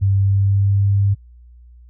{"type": "tone with pitch glide", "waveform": "sine", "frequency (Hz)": [98, 99.71], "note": ["G2", "G2"], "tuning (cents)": [0, 30], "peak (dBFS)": -12, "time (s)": [0.01, 1.15], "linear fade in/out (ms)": 20, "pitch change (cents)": 30, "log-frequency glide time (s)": [0.14, 0.82], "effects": ["added 60 Hz sine -41 dBFS peak until 1.89 s"]}